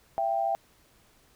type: tone pair together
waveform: sine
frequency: 670.9 / 785 Hz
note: E5 / G5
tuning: +30 / +2 cents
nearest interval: minor third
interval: 272 cents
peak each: -28 / -27 dBFS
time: 0.18-0.55 s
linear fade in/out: 0 ms
effects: pink hiss -62 dBFS RMS until 1.35 s